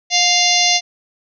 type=harmonic tone with a mistuned harmonic; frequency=698.5 Hz; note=F5; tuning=in tune; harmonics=1 / 3 / 4 / 5 / 6 / 7 / 8 / 9; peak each=-20 / -20 / -20 / -20 / -20 / -20 / -20 / -20 dBFS; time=0.1-0.81 s; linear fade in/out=50 ms; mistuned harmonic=1; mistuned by=+31 cents; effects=none